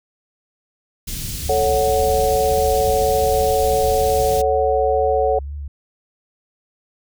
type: band-stop noise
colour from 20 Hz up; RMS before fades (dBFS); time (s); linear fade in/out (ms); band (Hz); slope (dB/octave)
pink; -27; 1.07-4.42; 10; 170 to 4100; 12
type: tone with vibrato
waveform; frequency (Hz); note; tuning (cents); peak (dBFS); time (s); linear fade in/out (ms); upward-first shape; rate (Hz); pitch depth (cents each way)
sine; 69.3; C#2; 0; -26; 1.43-5.68; 5; triangle; 2; 100
type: chord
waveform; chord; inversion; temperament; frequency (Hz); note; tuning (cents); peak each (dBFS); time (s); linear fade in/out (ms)
sine; F# minor; first; equal; 440 / 554.4 / 740; A4 / C#5 / F#5; 0 / 0 / 0; -19; 1.49-5.39; 5
effects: none